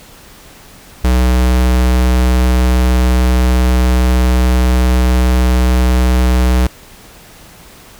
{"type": "tone", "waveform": "square", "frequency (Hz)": 62.4, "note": "B1", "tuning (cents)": 19, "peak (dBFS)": -9, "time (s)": [1.04, 6.67], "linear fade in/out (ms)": 5, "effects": ["pink hiss -39 dBFS RMS until 7.99 s"]}